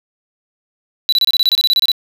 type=tone bursts; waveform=triangle; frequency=3951 Hz; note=B7; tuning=in tune; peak=-8 dBFS; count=14; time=1.09-1.917 s; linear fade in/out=0 ms; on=34 ms; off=27 ms; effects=none